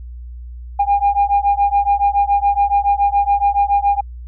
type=beating tone pair; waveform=sine; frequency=804 / 811.1 Hz; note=G5 / G#5; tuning=+44 / -41 cents; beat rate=7.1 Hz; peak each=-14 dBFS; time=0.79-4.01 s; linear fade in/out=10 ms; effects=tanh soft clip ceiling -7 dBFS + added 60 Hz sine -29 dBFS peak until 4.27 s